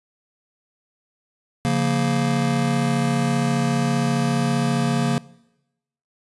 square chord, Bb minor, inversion first, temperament just, 139.85 / 174.81 / 233.1 Hz, Db3 / F3 / Bb3, +16 / +2 / 0 cents, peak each -23 / -26 / -23 dBFS, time 1.65-5.18 s, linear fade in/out 0 ms, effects noise-tail reverb RT60 0.9 s tail -21 dB re dry + resampled to 24000 Hz

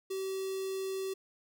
square tone with notch filter, 383.5 Hz, G4, 38 cents flat, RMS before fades -36 dBFS, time 0.1-1.14 s, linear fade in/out 10 ms, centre 1500 Hz, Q 0.63, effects none

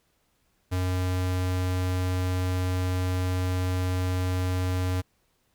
square tone, 91.6 Hz, F#2, 17 cents flat, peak -25 dBFS, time 0.71-5.02 s, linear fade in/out 20 ms, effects pink hiss -70 dBFS RMS until 5.54 s

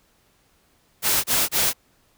white noise bursts, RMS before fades -20 dBFS, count 3, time 1.02-1.734 s, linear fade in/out 50 ms, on 220 ms, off 27 ms, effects pink hiss -62 dBFS RMS until 2.17 s

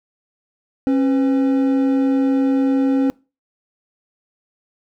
triangle tone pair together, 271 / 502 Hz, C#4 / B4, -39 / +28 cents, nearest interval major seventh, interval 1067 cents, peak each -12 / -23 dBFS, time 0.87-3.1 s, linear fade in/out 0 ms, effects noise-tail reverb RT60 0.3 s tail -24 dB re dry

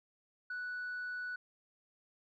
sine tone, 1480 Hz, F#6, in tune, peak -36 dBFS, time 0.5-1.36 s, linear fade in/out 5 ms, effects tanh soft clip ceiling -36 dBFS

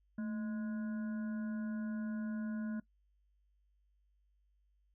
harmonic tone with a mistuned harmonic, 207.7 Hz, G#3, in tune, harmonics 1 / 3 / 5 / 7 / 8, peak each -36 / -54 / -61 / -54 / -61 dBFS, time 0.18-2.8 s, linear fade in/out 5 ms, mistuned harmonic 1, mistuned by +89 cents, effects noise-tail reverb RT60 0.1 s tail -19 dB re dry + added 50 Hz sine -70 dBFS peak until 4.94 s

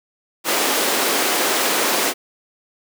pink high-pass noise, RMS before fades -19 dBFS, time 0.44-2.14 s, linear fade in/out 50 ms, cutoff 290 Hz, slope 24 dB/octave, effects none

